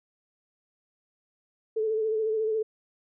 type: tone with vibrato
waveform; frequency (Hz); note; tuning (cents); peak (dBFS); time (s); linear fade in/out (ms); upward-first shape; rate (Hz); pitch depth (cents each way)
sine; 437.5; A4; -10; -24; 1.76-2.63; 10; sine; 14; 36
effects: none